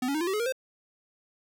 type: tone with pitch steps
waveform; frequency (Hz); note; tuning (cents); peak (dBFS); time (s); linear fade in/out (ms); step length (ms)
square; 252.4 / 280.1 / 310.7 / 344.8 / 382.6 / 424.5 / 471 / 522.6; B3 / C#4 / D#4 / F4 / G4 / G#4 / A#4 / C5; +38 / +18 / -2 / -22 / -42 / +38 / +18 / -2; -27; 0.02-0.524; 5; 63
effects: none